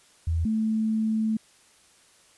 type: tone pair in turn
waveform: sine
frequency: 82.41 / 219.4 Hz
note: E2 / A3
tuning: 0 / -5 cents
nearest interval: octave + perfect fourth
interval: 1695 cents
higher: second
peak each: -22 dBFS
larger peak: neither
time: 0.27-0.45 / 0.45-1.37 s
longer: second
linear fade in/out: 5 ms
effects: white hiss -58 dBFS RMS until 2.37 s + resampled to 24000 Hz